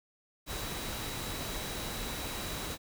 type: tone in noise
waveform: sine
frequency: 3900 Hz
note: B7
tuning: 23 cents flat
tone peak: -46 dBFS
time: 0.46-2.78 s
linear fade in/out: 50 ms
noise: pink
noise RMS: -38 dBFS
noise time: 0.46-2.78 s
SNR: -11 dB
effects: none